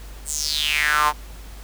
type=tone with high-pass filter sweep; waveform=sawtooth; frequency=150 Hz; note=D3; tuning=37 cents sharp; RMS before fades=-21 dBFS; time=0.25-1.13 s; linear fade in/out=50 ms; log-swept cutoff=8700 to 890 Hz; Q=5.7; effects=added 50 Hz sine -36 dBFS peak until 1.63 s + pink hiss -45 dBFS RMS until 1.63 s